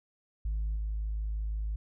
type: tone with level steps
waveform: sine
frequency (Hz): 52.9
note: G#1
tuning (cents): +33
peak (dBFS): -27 / -29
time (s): 0.45-1.76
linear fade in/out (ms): 5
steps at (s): 0.76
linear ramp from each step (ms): 2
effects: tanh soft clip ceiling -27 dBFS